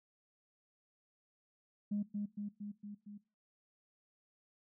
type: tone with echo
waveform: sine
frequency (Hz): 206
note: G#3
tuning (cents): -14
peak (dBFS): -32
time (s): 1.91-2.03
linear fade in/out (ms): 10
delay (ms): 230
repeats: 5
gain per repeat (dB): -3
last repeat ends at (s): 3.18
effects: noise-tail reverb RT60 0.4 s tail -21 dB re dry + tanh soft clip ceiling -29 dBFS